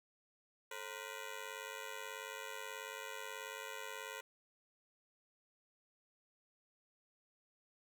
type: ring-modulated tone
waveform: 10% pulse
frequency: 489.2 Hz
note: B4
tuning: 16 cents flat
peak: -33 dBFS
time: 0.71-4.21 s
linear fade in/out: 5 ms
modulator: 49.2 Hz
effects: none